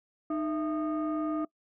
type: tone cluster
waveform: sine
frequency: 307.7 / 664 / 1228 Hz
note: D#4 / E5 / D#6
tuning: -19 / +12 / -23 cents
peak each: -28 / -35 / -37 dBFS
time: 0.3-1.45 s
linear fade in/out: 5 ms
effects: noise-tail reverb RT60 0.1 s tail -23 dB re dry + tanh soft clip ceiling -23 dBFS